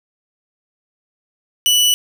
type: tone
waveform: sawtooth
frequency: 2960 Hz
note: F#7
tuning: in tune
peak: -8 dBFS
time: 1.66-1.94 s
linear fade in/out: 0 ms
effects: none